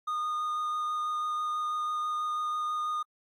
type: tone with vibrato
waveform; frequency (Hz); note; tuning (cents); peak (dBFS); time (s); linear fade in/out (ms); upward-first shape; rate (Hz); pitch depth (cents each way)
triangle; 1227; D#6; -25; -27; 0.07-3.03; 10; sine; 6.1; 8
effects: AAC 64 kbps